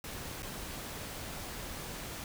pink noise with dropouts, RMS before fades -42 dBFS, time 0.04-2.24 s, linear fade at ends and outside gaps 1 ms, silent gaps 0.422-0.43 s, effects none

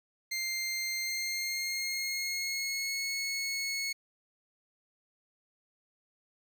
20% pulse tone with pitch glide, 2100 to 2193 Hz, C7 to C#7, +6 to -19 cents, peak -27 dBFS, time 0.31-3.93 s, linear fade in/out 10 ms, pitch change +75 cents, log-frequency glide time 1.04-3.07 s, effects none

